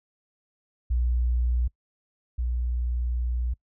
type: tone pair in turn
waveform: sine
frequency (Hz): 60.5 / 60.5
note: B1 / B1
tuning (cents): -35 / -35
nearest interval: unison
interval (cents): 0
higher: neither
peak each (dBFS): -21 / -24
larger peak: first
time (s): 0.9-1.68 / 2.38-3.54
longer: second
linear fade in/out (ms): 10
effects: noise-tail reverb RT60 0.1 s tail -23 dB re dry